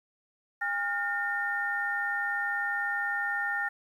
sine tone cluster, 810 / 1416 / 1820 Hz, G#5 / F6 / A#6, -43 / +23 / -42 cents, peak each -35 / -33 / -30 dBFS, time 0.61-3.69 s, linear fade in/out 10 ms, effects 10-bit

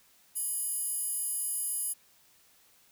square tone with high-pass filter, 987.8 Hz, B5, in tune, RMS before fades -33 dBFS, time 0.35-1.94 s, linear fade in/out 20 ms, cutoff 11000 Hz, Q 4.3, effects white hiss -63 dBFS RMS until 2.91 s

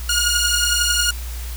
10% pulse beating tone pair, 1427 / 1438 Hz, F6 / F#6, +37 / -50 cents, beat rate 11 Hz, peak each -11 dBFS, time 0.09-1.11 s, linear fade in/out 5 ms, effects added 60 Hz sine -26 dBFS peak until 1.56 s + white hiss -37 dBFS RMS until 1.56 s

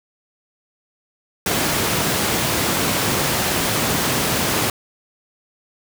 pink high-pass noise, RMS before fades -20 dBFS, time 1.46-4.7 s, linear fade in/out 2 ms, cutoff 110 Hz, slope 12 dB/octave, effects none

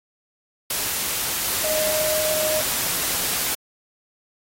sine tone in noise, 620 Hz, D#5, 6 cents flat, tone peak -23 dBFS, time 1.64-2.61 s, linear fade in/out 5 ms, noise white, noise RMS -24 dBFS, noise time 0.7-3.55 s, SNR -2 dB, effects AAC 48 kbps

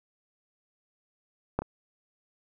clicks, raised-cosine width 1 ms, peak -12 / -22 dBFS, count 2, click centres 1.59 / 1.62 s, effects none

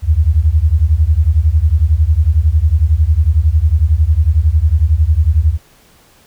sine beating tone pair, 72.6 / 83.6 Hz, D2 / E2, -19 / +25 cents, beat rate 11 Hz, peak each -11 dBFS, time 0.02-5.58 s, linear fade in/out 50 ms, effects pink hiss -48 dBFS RMS until 6.26 s

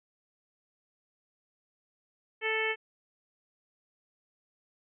harmonic tone, 440 Hz, A4, in tune, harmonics 1 / 2 / 3 / 4 / 5 / 6 / 7, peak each -33 / -39 / -42 / -34 / -32 / -37 / -40 dBFS, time 2.41-2.76 s, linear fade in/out 50 ms, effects none

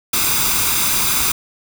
white noise with comb filter, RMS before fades -17 dBFS, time 0.13-1.32 s, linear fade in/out 5 ms, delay 0.82 ms, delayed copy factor +0.6, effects none

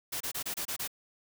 white noise bursts, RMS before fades -35 dBFS, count 7, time 0.12-0.877 s, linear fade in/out 10 ms, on 85 ms, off 27 ms, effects none

